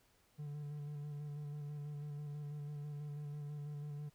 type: tone with vibrato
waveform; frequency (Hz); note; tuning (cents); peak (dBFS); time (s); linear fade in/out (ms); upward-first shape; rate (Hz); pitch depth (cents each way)
triangle; 146.83; D3; 0; -40; 0.38-4.1; 20; square; 6.1; 22
effects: pink hiss -72 dBFS RMS until 4.14 s